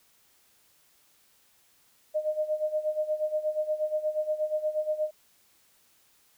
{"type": "tone with tremolo", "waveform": "sine", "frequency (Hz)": 614, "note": "D#5", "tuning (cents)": -23, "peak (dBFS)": -23, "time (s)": [2.14, 5.11], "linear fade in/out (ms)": 20, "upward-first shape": "sine", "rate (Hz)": 8.4, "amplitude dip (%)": 80, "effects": ["white hiss -64 dBFS RMS until 6.37 s"]}